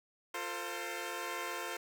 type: chord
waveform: 10% pulse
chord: F major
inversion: none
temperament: equal with one note detuned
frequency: 349.2 / 450.3 / 523.3 Hz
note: F4 / A4 / C5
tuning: 0 / +40 / 0 cents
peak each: -34 dBFS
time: 0.34-1.77 s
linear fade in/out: 5 ms
effects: none